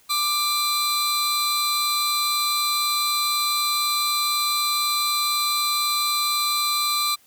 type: tone pair together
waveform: sawtooth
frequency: 1182 / 4038 Hz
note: D6 / B7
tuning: +11 / +38 cents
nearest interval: octave + major sixth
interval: 2127 cents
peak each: -20 dBFS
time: 0.09-7.16 s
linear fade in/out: 20 ms
effects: white hiss -57 dBFS RMS until 7.26 s